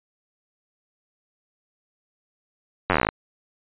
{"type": "slowing click train", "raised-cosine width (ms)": 0.5, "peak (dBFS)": -4, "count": 14, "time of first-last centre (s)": [2.9, 3.089], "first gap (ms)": 10, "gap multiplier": 1.06, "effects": ["resampled to 8000 Hz"]}